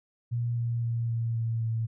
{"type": "tone with pitch steps", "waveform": "sine", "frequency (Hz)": [118.9, 117.74, 116.59, 115.45, 114.32, 113.2], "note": ["A#2", "A#2", "A#2", "A#2", "A#2", "A2"], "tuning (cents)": [35, 18, 1, -16, -33, 50], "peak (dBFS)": -26, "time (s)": [0.31, 1.87], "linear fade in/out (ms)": 20, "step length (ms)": 260, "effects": []}